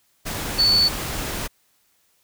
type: tone in noise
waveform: sine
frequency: 4466 Hz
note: C#8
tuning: 12 cents sharp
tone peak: -14 dBFS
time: 0.58-0.89 s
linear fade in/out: 20 ms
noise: pink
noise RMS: -28 dBFS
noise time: 0.25-1.48 s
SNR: +11 dB
effects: white hiss -64 dBFS RMS until 2.23 s